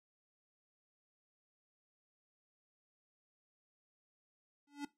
square tone with exponential growth, 286.9 Hz, D4, 40 cents flat, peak -37 dBFS, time 4.67-4.85 s, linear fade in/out 5 ms, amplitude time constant 39 ms, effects noise-tail reverb RT60 0.2 s tail -18 dB re dry + low-pass 9000 Hz 12 dB/octave

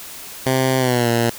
10% pulse tone with pitch glide, 130.81 to 117.21 Hz, C3 to A#2, 0 to +10 cents, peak -7 dBFS, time 0.46-1.3 s, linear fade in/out 5 ms, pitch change -190 cents, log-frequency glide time 0.78-1.09 s, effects white hiss -35 dBFS RMS until 1.38 s

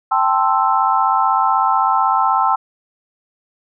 sine chord, A minor seventh, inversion third, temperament equal, 784 / 880 / 1046.5 / 1318.5 Hz, G5 / A5 / C6 / E6, 0 / 0 / 0 / 0 cents, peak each -18 dBFS, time 0.11-2.56 s, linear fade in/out 10 ms, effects none

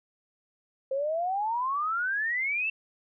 sine exponential sweep, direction up, 523.3 to 2705 Hz, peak -26 dBFS, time 0.91-2.7 s, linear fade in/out 5 ms, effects none

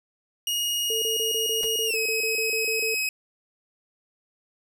sawtooth tone with pitch glide, 2873 to 2545 Hz, F7 to D#7, +48 to +39 cents, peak -21 dBFS, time 0.47-3.09 s, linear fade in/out 2 ms, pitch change -209 cents, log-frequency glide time 1.86-1.97 s
sine tone bursts, 445.3 Hz, A4, 21 cents sharp, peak -28 dBFS, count 14, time 0.9-2.944 s, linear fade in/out 2 ms, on 120 ms, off 28 ms
pink noise with exponential decay, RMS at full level -34 dBFS, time 1.63-1.71 s, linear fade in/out 0 ms, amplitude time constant 17 ms
effects none

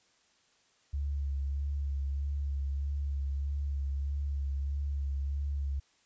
sine tone with vibrato, 70.1 Hz, C#2, 20 cents sharp, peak -30 dBFS, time 0.93-5.8 s, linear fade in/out 10 ms, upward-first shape sine, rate 1.6 Hz, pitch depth 27 cents each way, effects white hiss -68 dBFS RMS until 6.05 s + resampled to 16000 Hz

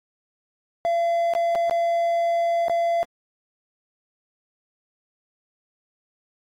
triangle tone with dropouts, 680 Hz, F5, 46 cents flat, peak -17 dBFS, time 0.85-3.03 s, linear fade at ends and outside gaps 0 ms, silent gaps 1.337-1.351 / 1.551-1.556 / 1.697-1.71 / 2.683-2.697 s, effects AAC 64 kbps

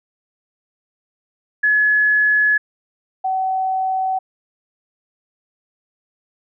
sine tone pair in turn, 1700 / 757.3 Hz, G#6 / F#5, +40 / +40 cents, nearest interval octave + major second, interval 1400 cents, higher first, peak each -12 / -17 dBFS, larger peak first, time 1.63-2.58 / 3.24-4.19 s, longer neither, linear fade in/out 10 ms, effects none

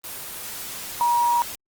sine tone in noise, 953 Hz, A#5, 38 cents sharp, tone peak -17 dBFS, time 1.01-1.42 s, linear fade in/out 0 ms, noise white, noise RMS -34 dBFS, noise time 0.04-1.55 s, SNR +14 dB, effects Opus 24 kbps

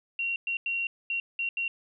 sine tone bursts at uneven times, 2747 Hz, F7, 29 cents flat, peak -27 dBFS, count 6, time 0.19-0.36 / 0.47-0.57 / 0.66-0.87 / 1.1-1.2 / 1.39-1.49 / 1.57-1.68 s, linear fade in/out 2 ms, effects none

